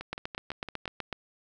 two click trains, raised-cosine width 0.3 ms, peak -17 / -22 dBFS, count 9 / 6, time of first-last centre 0.13-1.128 / 0.01-0.856 s, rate 8.02 / 5.91 Hz, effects none

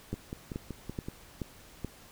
two click trains, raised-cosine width 3 ms, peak -21 / -24 dBFS, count 5 / 6, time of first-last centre 0.13-1.847 / 0.14-1.085 s, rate 2.33 / 5.29 Hz, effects pink hiss -54 dBFS RMS until 2.11 s

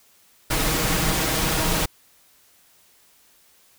pink noise with comb filter, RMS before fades -22 dBFS, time 0.5-1.86 s, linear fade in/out 10 ms, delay 6.3 ms, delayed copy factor +0.55, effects white hiss -57 dBFS RMS until 3.78 s

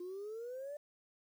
sine exponential sweep, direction up, 349.2 to 596 Hz, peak -40 dBFS, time 0-0.77 s, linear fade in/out 5 ms, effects tanh soft clip ceiling -38 dBFS + 11-bit

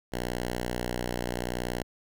5% pulse tone, 60.7 Hz, B1, 29 cents flat, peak -19 dBFS, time 0.12-1.83 s, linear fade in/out 10 ms, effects none

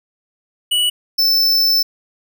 square tone pair in turn, 2943 / 5289 Hz, F#7 / E8, -10 / +5 cents, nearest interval minor seventh, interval 1015 cents, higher second, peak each -14 / -12 dBFS, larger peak second, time 0.71-0.9 / 1.18-1.83 s, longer second, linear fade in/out 10 ms, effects none

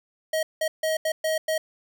square tone bursts at uneven times, 633 Hz, D#5, 30 cents sharp, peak -23 dBFS, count 6, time 0.33-0.43 / 0.61-0.68 / 0.83-0.97 / 1.05-1.12 / 1.24-1.38 / 1.48-1.58 s, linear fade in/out 5 ms, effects none

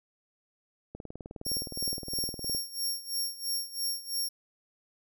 click train, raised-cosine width 2 ms, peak -27 dBFS, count 32, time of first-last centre 0.95-2.548 s, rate 19.4 Hz
20% pulse tone with tremolo, 5530 Hz, F8, 18 cents flat, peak -23 dBFS, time 1.45-4.29 s, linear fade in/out 10 ms, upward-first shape sine, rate 3 Hz, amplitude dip 85%
effects none

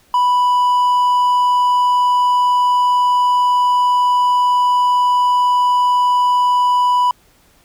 triangle tone, 987.8 Hz, B5, in tune, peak -9 dBFS, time 0.14-7.11 s, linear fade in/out 2 ms, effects pink hiss -53 dBFS RMS until 7.64 s

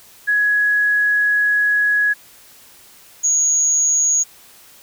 sine tone pair in turn, 1675 / 6673 Hz, G#6 / G#8, +14 / +7 cents, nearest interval 2 octaves, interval 2393 cents, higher second, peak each -13 dBFS, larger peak neither, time 0.27-2.14 / 3.23-4.24 s, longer first, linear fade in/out 20 ms, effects white hiss -46 dBFS RMS until 4.82 s

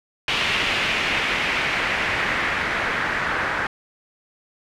white noise with low-pass filter sweep, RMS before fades -23 dBFS, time 0.28-3.67 s, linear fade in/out 2 ms, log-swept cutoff 2800 to 1600 Hz, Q 2.2, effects none

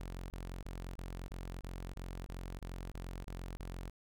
sawtooth tone bursts, 44.54 Hz, F1, 35 cents sharp, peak -38 dBFS, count 12, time 0-3.897 s, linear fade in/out 0 ms, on 300 ms, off 27 ms, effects none

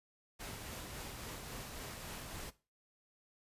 pink noise with tremolo, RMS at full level -45 dBFS, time 0.39-2.51 s, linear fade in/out 20 ms, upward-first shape triangle, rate 3.6 Hz, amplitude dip 30%, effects noise-tail reverb RT60 0.3 s tail -17 dB re dry + resampled to 32000 Hz

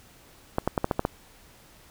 clicks, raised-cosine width 1 ms, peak -9 dBFS, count 7, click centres 0.584 / 0.676 / 0.778 / 0.844 / 0.912 / 0.994 / 1.051 s, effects pink hiss -54 dBFS RMS until 1.9 s

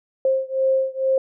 sine beating tone pair, 529 / 531.2 Hz, C5 / C5, +19 / +26 cents, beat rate 2.2 Hz, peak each -20 / -21 dBFS, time 0.25-1.18 s, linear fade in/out 2 ms, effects none

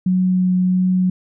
sine tone with vibrato, 183.6 Hz, F#3, 13 cents flat, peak -13 dBFS, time 0.06-1.1 s, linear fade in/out 5 ms, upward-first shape triangle, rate 1.5 Hz, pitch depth 9 cents each way, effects none

